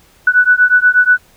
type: beating tone pair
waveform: sine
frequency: 1480 / 1488.3 Hz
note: F#6 / F#6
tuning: 0 / +10 cents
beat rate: 8.3 Hz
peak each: -10 dBFS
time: 0.27-1.18 s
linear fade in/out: 5 ms
effects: pink hiss -49 dBFS RMS until 1.36 s